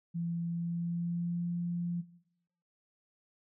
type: tone with pitch glide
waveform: sine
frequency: 169.5 to 173.16 Hz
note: E3 to F3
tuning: +49 to -14 cents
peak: -32 dBFS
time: 0.14-2.02 s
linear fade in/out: 20 ms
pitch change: +37 cents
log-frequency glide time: 0.47-1.47 s
effects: noise-tail reverb RT60 0.8 s tail -18 dB re dry